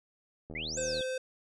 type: click train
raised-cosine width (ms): 2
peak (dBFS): -31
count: 41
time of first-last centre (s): 0.5-1.008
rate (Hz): 78.8
type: exponential two-way sweep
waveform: sine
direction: up then down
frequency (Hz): 1948 to 7902 to 3272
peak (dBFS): -35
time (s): 0.55-1.03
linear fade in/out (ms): 5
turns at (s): 0.79
type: tone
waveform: square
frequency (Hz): 517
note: C5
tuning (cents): -21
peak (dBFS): -33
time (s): 0.77-1.18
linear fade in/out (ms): 5
effects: resampled to 22050 Hz